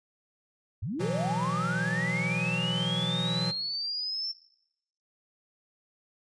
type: linear sweep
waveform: sine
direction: up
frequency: 74.8 to 5410 Hz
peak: -30 dBFS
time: 0.82-4.32 s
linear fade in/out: 10 ms
type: chord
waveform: square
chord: B suspended fourth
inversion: none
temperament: equal with one note detuned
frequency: 123.47 / 164.81 / 182.87 Hz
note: B2 / E3 / F#3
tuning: 0 / 0 / -20 cents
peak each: -36 / -33 / -33 dBFS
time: 0.99-3.52 s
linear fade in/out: 20 ms
effects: noise-tail reverb RT60 0.8 s tail -19 dB re dry + resampled to 22050 Hz